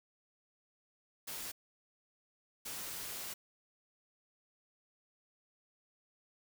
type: noise bursts at uneven times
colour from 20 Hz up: white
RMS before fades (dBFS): -43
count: 2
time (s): 1.27-1.52 / 2.65-3.34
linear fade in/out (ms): 10
effects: none